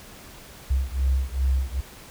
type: beating tone pair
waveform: sine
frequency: 65 / 67.5 Hz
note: C2 / C#2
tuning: -11 / -45 cents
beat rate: 2.5 Hz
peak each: -23 / -24 dBFS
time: 0.7-1.81 s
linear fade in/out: 10 ms
effects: pink hiss -45 dBFS RMS until 2.1 s